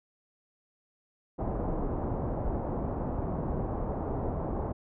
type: low-pass noise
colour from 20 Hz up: pink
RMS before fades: -32 dBFS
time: 1.38-4.73 s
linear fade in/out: 20 ms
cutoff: 900 Hz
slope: 24 dB/octave
effects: none